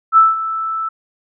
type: tone with ADSR envelope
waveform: sine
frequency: 1318.5 Hz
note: E6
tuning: in tune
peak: -4 dBFS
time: 0.12-0.89 s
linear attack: 51 ms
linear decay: 180 ms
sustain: -14 dB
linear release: 9 ms
effects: none